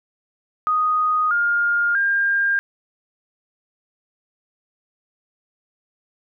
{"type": "tone with pitch steps", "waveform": "sine", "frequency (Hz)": [1244, 1412.6, 1604], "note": ["D#6", "F6", "G6"], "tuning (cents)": [-1, 19, 39], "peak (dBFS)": -16, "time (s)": [0.67, 2.59], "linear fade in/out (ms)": 0, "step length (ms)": 640, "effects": []}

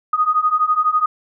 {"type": "beating tone pair", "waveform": "sine", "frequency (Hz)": [1236, 1248], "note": ["D#6", "D#6"], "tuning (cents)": [-12, 5], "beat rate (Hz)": 12, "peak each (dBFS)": [-18, -16], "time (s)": [0.13, 1.06], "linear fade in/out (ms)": 5, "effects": []}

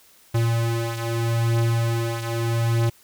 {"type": "beating tone pair", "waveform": "square", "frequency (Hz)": [115.5, 116.3], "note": ["A#2", "A#2"], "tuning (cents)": [-16, -4], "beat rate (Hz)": 0.8, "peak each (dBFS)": [-22, -27], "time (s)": [0.34, 2.9], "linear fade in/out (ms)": 10, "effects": ["white hiss -54 dBFS RMS until 3.03 s"]}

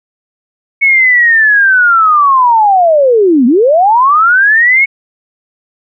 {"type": "linear two-way sweep", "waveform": "sine", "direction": "down then up", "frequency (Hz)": [2219, 226.9, 2219], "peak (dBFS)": -4, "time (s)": [0.81, 4.86], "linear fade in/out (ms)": 20, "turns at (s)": 3.46, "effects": []}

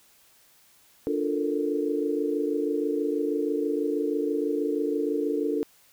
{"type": "chord", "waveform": "sine", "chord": "Bb major seventh", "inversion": "first", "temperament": "equal", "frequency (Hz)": [293.7, 349.2, 440, 466.2], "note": ["D4", "F4", "A4", "Bb4"], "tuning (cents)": [0, 0, 0, 0], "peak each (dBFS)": [-28, -31, -28, -33], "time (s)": [1.07, 5.63], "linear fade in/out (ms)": 0, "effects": ["white hiss -59 dBFS RMS until 5.92 s"]}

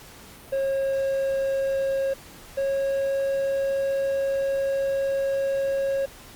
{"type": "tone pair in turn", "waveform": "triangle", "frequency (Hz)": [542, 546.7], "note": ["C#5", "C#5"], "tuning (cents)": [-39, -24], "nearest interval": "unison", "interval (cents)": 15, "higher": "second", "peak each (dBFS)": -20, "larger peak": "neither", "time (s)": [[0.52, 2.14], [2.57, 6.06]], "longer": "second", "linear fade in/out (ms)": 10, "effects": ["pink hiss -46 dBFS RMS until 6.35 s", "Opus 48 kbps"]}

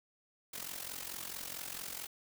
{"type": "noise with amplitude modulation", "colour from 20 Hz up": "white", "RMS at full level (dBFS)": -40, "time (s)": [0.53, 2.07], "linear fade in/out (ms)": 10, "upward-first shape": "sine", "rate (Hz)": 44.5, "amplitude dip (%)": 75, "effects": []}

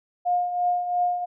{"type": "tone with tremolo", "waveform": "sine", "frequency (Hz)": 712, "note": "F5", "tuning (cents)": 33, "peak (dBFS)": -18, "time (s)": [0.25, 1.26], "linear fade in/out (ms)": 20, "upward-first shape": "triangle", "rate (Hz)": 2.9, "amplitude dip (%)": 65, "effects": []}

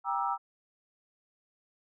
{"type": "chord", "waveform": "sine", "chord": "E half-diminished seventh", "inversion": "first", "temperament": "just", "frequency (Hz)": [791.1, 949.3, 1186.7, 1318.5], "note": ["G5", "Bb5", "D6", "E6"], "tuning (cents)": [16, 31, 18, 0], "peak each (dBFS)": [-33, -33, -37, -33], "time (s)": [0.04, 0.38], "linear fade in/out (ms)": 50, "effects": []}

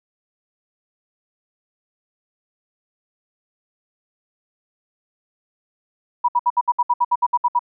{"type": "tone bursts", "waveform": "sine", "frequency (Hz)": 970, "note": "B5", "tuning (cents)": -31, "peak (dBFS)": -13, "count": 13, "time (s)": [6.24, 7.593], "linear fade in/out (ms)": 10, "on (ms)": 45, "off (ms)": 64, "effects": []}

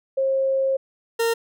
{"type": "tone pair in turn", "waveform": ["sine", "40% pulse"], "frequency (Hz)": [536, 460.2], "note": ["C5", "A#4"], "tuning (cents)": [42, -22], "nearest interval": "minor third", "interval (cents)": 264, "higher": "first", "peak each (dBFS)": -18, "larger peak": "neither", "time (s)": [[0.17, 0.77], [1.19, 1.34]], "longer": "first", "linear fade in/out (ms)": 10, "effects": []}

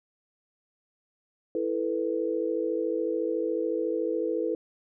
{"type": "chord", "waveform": "sine", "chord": "E suspended fourth", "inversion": "none", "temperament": "equal", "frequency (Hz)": [329.6, 440, 493.9], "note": ["E4", "A4", "B4"], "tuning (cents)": [0, 0, 0], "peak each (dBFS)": -30, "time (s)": [1.55, 4.55], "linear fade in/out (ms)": 2, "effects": []}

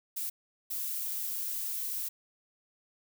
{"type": "noise bursts at uneven times", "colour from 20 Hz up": "violet", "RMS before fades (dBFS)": -35, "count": 2, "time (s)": [[0.16, 0.3], [0.7, 2.09]], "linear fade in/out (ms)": 10, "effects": []}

